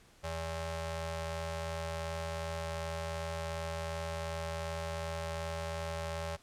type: ring-modulated tone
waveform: sawtooth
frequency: 246.9 Hz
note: B3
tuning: in tune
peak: -29 dBFS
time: 0.23-6.37 s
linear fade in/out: 20 ms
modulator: 329 Hz
effects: pink hiss -62 dBFS RMS until 6.42 s + low-pass 10000 Hz 12 dB/octave